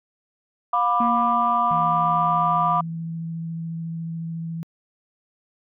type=chord; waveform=sine; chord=B diminished; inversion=second; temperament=just; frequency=711.2 / 987.8 / 1185.3 Hz; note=F5 / B5 / D6; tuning=+31 / 0 / +16 cents; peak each=-23 / -22 / -20 dBFS; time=0.73-2.81 s; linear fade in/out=5 ms
type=tone with exponential decay; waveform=sine; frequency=233.1 Hz; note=A#3; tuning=in tune; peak=-21 dBFS; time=1-3.26 s; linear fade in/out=5 ms; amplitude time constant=490 ms
type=tone with vibrato; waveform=sine; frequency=164.81 Hz; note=E3; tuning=in tune; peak=-27 dBFS; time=1.71-4.63 s; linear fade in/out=0 ms; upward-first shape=triangle; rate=14 Hz; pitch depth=12 cents each way
effects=tanh soft clip ceiling -8 dBFS